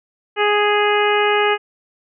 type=harmonic tone; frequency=415.3 Hz; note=G#4; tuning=in tune; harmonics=1 / 2 / 3 / 4 / 5 / 6 / 7; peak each=-17 / -20 / -22 / -23 / -24 / -25 / -25 dBFS; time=0.36-1.58 s; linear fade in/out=50 ms; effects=none